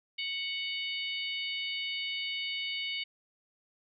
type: harmonic tone with a mistuned harmonic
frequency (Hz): 740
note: F#5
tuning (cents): 0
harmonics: 3 / 4 / 5 / 6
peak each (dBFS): -37 / -36 / -41 / -44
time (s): 0.18-3.04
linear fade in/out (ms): 10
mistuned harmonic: 6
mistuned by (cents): +24
effects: none